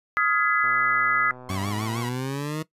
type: chord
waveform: sine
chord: F half-diminished seventh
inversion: third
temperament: just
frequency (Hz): 1257.2 / 1396.9 / 1676.3 / 2012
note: Eb6 / F6 / Ab6 / Cb7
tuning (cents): +18 / 0 / +16 / +32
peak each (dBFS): -23 / -27 / -25 / -25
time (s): 0.17-1.31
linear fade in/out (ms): 0
type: click train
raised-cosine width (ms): 1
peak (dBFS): -29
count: 179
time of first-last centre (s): 0.64-2.053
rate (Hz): 126
type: tone with vibrato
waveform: sawtooth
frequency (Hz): 1046.5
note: C6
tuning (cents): 0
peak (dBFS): -29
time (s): 1.49-2.09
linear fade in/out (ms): 2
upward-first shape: sine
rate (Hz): 6.5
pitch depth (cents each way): 160
type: exponential sweep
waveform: 20% pulse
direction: up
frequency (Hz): 92.5 to 159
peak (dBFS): -22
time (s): 1.49-2.63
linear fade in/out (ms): 10
effects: noise-tail reverb RT60 0.1 s tail -18 dB re dry + resampled to 32000 Hz